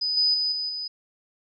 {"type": "tone with level steps", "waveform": "sine", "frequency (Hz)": 4989, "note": "D#8", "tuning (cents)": 4, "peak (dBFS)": [-23, -18, -22, -26, -29], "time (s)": [0.01, 0.88], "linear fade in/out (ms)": 10, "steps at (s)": [0.17, 0.34, 0.52, 0.69], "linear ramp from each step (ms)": 2, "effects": []}